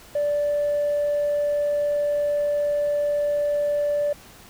triangle tone with tanh clipping, 584 Hz, D5, 10 cents flat, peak -20 dBFS, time 0.15-4.13 s, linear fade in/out 5 ms, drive 5 dB, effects pink hiss -47 dBFS RMS until 4.49 s

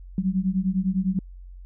sine beating tone pair, 183.6 / 193.5 Hz, F#3 / G3, -13 / -22 cents, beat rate 9.9 Hz, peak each -24 dBFS, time 0.18-1.19 s, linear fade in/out 2 ms, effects added 45 Hz sine -39 dBFS peak until 1.65 s

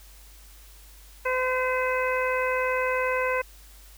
harmonic tone, 511 Hz, C5, 41 cents flat, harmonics 1 / 2 / 3 / 4 / 5, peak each -26 / -29 / -31 / -32 / -33 dBFS, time 1.25-3.42 s, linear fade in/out 10 ms, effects added 50 Hz sine -48 dBFS peak until 3.97 s + white hiss -53 dBFS RMS until 3.97 s

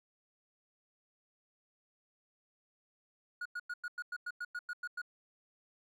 triangle tone bursts, 1447 Hz, F#6, 39 cents flat, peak -35 dBFS, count 12, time 3.41-5.017 s, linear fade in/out 5 ms, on 45 ms, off 97 ms, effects none

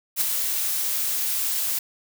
blue noise with ADSR envelope, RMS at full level -20 dBFS, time 0.16-1.79 s, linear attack 49 ms, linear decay 14 ms, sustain -5 dB, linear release 5 ms, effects none

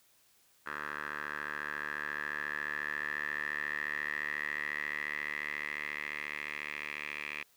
10% pulse tone with band-pass filter sweep, 74.2 Hz, D2, 18 cents sharp, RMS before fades -38 dBFS, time 0.66-7.43 s, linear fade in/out 5 ms, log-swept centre 1500 to 2300 Hz, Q 9.3, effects white hiss -67 dBFS RMS until 7.56 s

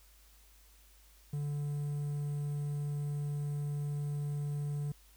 triangle tone with quantisation, 145.5 Hz, D3, 16 cents flat, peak -31 dBFS, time 1.33-4.92 s, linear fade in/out 5 ms, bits 10, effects added 51 Hz sine -60 dBFS peak until 5.16 s + white hiss -64 dBFS RMS until 5.16 s

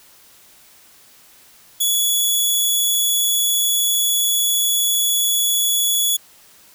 10% pulse tone, 3397 Hz, G#7, 38 cents sharp, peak -8 dBFS, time 1.8-6.17 s, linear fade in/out 10 ms, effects white hiss -49 dBFS RMS until 6.74 s

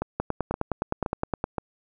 two click trains, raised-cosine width 1 ms, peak -11 / -13 dBFS, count 13 / 4, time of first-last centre 0.2-1.441 / 0.02-1.583 s, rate 9.67 / 1.92 Hz, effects none

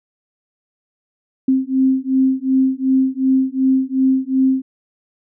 sine beating tone pair, 262.1 / 264.8 Hz, C4 / C4, +3 / +21 cents, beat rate 2.7 Hz, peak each -16 dBFS, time 1.48-4.62 s, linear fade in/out 5 ms, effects none

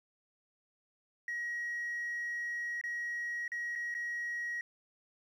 sine tone with dropouts, 1900 Hz, A#6, 33 cents sharp, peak -33 dBFS, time 1.28-4.61 s, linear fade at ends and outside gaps 2 ms, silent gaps 2.813-2.838 / 3.479-3.518 / 3.754-3.758 / 3.942-3.949 s, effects tanh soft clip ceiling -32 dBFS + 11-bit

